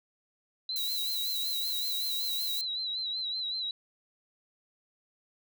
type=tone with vibrato; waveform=sine; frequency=3976 Hz; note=B7; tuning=11 cents sharp; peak=-31 dBFS; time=0.69-3.71 s; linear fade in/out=2 ms; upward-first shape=sine; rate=5.3 Hz; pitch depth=65 cents each way
type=noise; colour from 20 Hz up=violet; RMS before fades=-36 dBFS; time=0.76-2.61 s; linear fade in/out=0 ms
effects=none